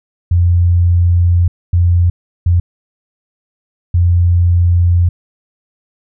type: tone bursts at uneven times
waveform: sine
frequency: 87.31 Hz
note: F2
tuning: in tune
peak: -7 dBFS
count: 4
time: 0.31-1.48 / 1.73-2.1 / 2.46-2.6 / 3.94-5.09 s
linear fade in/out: 5 ms
effects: none